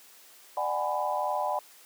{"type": "chord", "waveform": "sine", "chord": "G# half-diminished seventh", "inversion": "second", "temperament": "just", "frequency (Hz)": [598, 747.5, 830.6, 996.7], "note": ["D5", "F#5", "G#5", "B5"], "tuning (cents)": [31, 17, 0, 16], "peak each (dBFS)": -32, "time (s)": [0.57, 1.59], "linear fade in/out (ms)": 2, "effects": ["white hiss -54 dBFS RMS until 1.85 s", "high-pass 300 Hz 12 dB/octave"]}